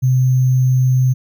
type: tone with sample-and-hold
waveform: sine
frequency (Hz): 128.1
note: C3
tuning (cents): -36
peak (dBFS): -10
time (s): 0.02-1.14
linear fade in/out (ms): 20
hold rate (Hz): 6300
effects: none